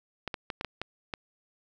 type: clicks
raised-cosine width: 0.3 ms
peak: -17 dBFS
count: 7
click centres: 0.277 / 0.342 / 0.502 / 0.611 / 0.647 / 0.816 / 1.138 s
effects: none